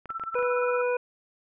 clicks, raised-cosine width 0.5 ms, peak -27 dBFS, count 7, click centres 0.057 / 0.104 / 0.197 / 0.237 / 0.345 / 0.39 / 0.427 s
sine tone with tremolo, 1334 Hz, E6, 20 cents sharp, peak -28 dBFS, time 0.09-0.82 s, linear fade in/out 10 ms, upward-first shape sine, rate 17 Hz, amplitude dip 85%
harmonic tone, 492 Hz, B4, 7 cents flat, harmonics 1 / 2 / 3 / 5, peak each -24 / -33 / -35 / -36 dBFS, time 0.35-0.97 s, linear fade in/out 5 ms
effects none

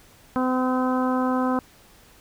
harmonic tone, 255.7 Hz, C4, 40 cents flat, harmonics 1 / 2 / 3 / 4 / 5 / 6, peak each -22 / -28 / -30 / -29 / -31 / -38 dBFS, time 0.36-1.59 s, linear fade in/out 0 ms, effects pink hiss -53 dBFS RMS until 2.2 s

